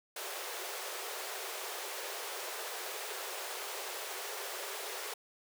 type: high-pass noise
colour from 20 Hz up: pink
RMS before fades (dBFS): -41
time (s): 0.16-5.14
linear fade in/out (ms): 5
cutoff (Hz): 370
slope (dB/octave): 96
effects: none